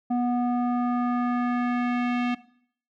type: tone with low-pass filter sweep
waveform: square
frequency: 244.1 Hz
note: B3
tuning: 20 cents flat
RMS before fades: -25 dBFS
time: 0.1-2.35 s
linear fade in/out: 10 ms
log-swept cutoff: 700 to 2700 Hz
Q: 1.8
effects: noise-tail reverb RT60 0.6 s tail -18 dB re dry